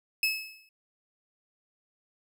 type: tone with exponential decay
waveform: 30% pulse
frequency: 2591 Hz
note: E7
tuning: 30 cents flat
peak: -19 dBFS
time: 0.23-0.69 s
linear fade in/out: 2 ms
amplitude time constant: 100 ms
effects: none